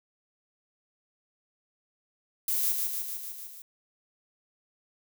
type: noise with echo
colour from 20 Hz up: violet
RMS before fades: -28 dBFS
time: 2.48-2.72 s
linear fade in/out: 2 ms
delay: 150 ms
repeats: 6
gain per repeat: -3 dB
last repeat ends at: 3.62 s
effects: none